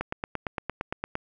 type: click train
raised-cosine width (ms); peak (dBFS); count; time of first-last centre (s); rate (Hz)
0.5; -14; 11; 0.01-1.154; 8.74
effects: none